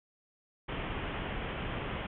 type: low-pass noise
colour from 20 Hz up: pink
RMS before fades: -37 dBFS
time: 0.68-2.07 s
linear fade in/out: 10 ms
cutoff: 3300 Hz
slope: 96 dB/octave
effects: none